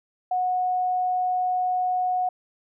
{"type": "tone", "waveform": "sine", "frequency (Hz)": 732, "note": "F#5", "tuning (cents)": -19, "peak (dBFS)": -21, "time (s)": [0.31, 2.29], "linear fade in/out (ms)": 5, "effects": []}